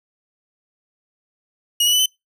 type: tone with pitch steps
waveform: sawtooth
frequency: 2887 / 2937 / 2989 / 3041 Hz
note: F#7 / F#7 / F#7 / F#7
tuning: -43 / -13 / +17 / +47 cents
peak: -11 dBFS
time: 1.8-2.06 s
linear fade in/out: 5 ms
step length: 65 ms
effects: noise-tail reverb RT60 0.2 s tail -26 dB re dry